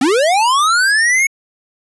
square linear sweep, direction up, 240.5 to 2217 Hz, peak -11 dBFS, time 0.01-1.27 s, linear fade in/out 5 ms, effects resampled to 24000 Hz

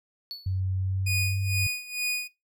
triangle tone with exponential decay, 4435 Hz, C#8, in tune, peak -30 dBFS, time 0.31-0.6 s, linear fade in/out 0 ms, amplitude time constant 63 ms
sine tone with pitch glide, 94 to 97.03 Hz, F#2 to G2, +28 to -17 cents, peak -25 dBFS, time 0.46-1.67 s, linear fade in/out 5 ms, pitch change +55 cents, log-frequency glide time 0.77-1.3 s
sawtooth tone with tremolo, 2475 Hz, D#7, 10 cents flat, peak -22 dBFS, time 1.06-2.28 s, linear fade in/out 10 ms, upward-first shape sine, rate 2.2 Hz, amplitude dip 85%
effects noise-tail reverb RT60 0.2 s tail -19 dB re dry

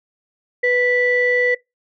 sine tone pair together, 493.9 / 1968.8 Hz, B4 / B6, 0 / -6 cents, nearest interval 2 octaves, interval 2394 cents, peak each -16 dBFS, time 0.63-1.55 s, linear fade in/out 10 ms, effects noise-tail reverb RT60 0.2 s tail -22 dB re dry + tanh soft clip ceiling -7 dBFS

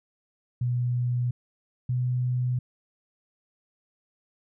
sine tone pair in turn, 122.7 / 124.99 Hz, B2 / B2, -11 / +21 cents, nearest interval unison, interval 32 cents, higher second, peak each -23 dBFS, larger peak neither, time 0.61-1.31 / 1.89-2.59 s, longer neither, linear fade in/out 5 ms, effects none

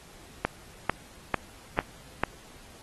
click train, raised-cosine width 0.5 ms, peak -8 dBFS, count 5, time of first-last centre 0.45-2.236 s, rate 2.24 Hz, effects pink hiss -52 dBFS RMS until 2.82 s + AAC 32 kbps

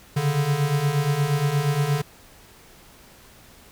square beating tone pair, 138.59 / 147.09 Hz, C#3 / D3, 0 / +3 cents, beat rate 8.5 Hz, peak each -26 / -22 dBFS, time 0.16-2.02 s, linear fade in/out 10 ms, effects pink hiss -50 dBFS RMS until 3.71 s

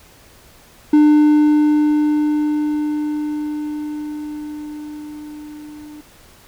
triangle tone with level ramp, 300 Hz, D4, 37 cents sharp, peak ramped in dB -5 to -32 dBFS, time 0.93-6.01 s, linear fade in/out 5 ms, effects pink hiss -47 dBFS RMS until 6.47 s

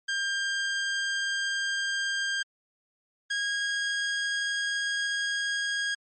sawtooth tone pair in turn, 1598 / 1635.4 Hz, G6 / G#6, +33 / -27 cents, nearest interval unison, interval 40 cents, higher second, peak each -23 dBFS, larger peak neither, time 0.08-2.43 / 3.3-5.95 s, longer second, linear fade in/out 10 ms, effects low-pass 8000 Hz 12 dB/octave + MP3 32 kbps

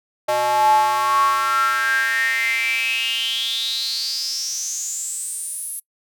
square tone with high-pass filter sweep, 122.6 Hz, B2, 12 cents flat, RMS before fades -21 dBFS, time 0.28-5.8 s, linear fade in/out 10 ms, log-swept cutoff 690 to 11000 Hz, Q 10, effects noise-tail reverb RT60 0.1 s tail -24 dB re dry

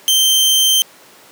sawtooth tone, 3127 Hz, G7, 5 cents flat, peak -7 dBFS, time 0.08-0.82 s, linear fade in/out 0 ms, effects pink hiss -43 dBFS RMS until 1.31 s + high-pass 300 Hz 12 dB/octave

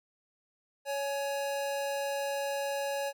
square tone pair together, 558.5 / 840 Hz, C#5 / G#5, +13 / +19 cents, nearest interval perfect fifth, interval 706 cents, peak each -33 / -38 dBFS, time 0.85-3.13 s, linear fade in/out 50 ms, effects none

